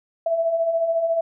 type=beating tone pair; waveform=sine; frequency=650 / 664 Hz; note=E5 / E5; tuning=-24 / +12 cents; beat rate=14 Hz; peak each=-28 / -19 dBFS; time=0.26-1.21 s; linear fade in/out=5 ms; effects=none